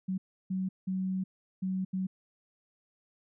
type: tone bursts at uneven times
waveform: sine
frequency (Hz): 187.9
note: F#3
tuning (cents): +27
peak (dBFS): -29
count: 5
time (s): 0.08-0.18 / 0.5-0.69 / 0.87-1.24 / 1.62-1.85 / 1.93-2.07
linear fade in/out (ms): 10
effects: none